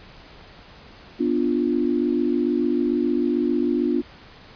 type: chord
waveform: sine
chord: B diminished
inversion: none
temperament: equal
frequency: 246.9 / 293.7 / 349.2 Hz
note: B3 / D4 / F4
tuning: 0 / 0 / 0 cents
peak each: -23 dBFS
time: 1.19-4.02 s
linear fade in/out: 20 ms
effects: pink hiss -46 dBFS RMS until 4.55 s + resampled to 11025 Hz